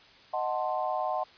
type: chord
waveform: sine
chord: D# diminished seventh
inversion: none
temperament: equal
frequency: 622.3 / 740 / 880 / 1046.5 Hz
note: D#5 / F#5 / A5 / C6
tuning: 0 / 0 / 0 / 0 cents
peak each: -33 / -31 / -35 / -35 dBFS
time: 0.33-1.24 s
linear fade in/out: 10 ms
effects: white hiss -55 dBFS RMS until 1.37 s + resampled to 11025 Hz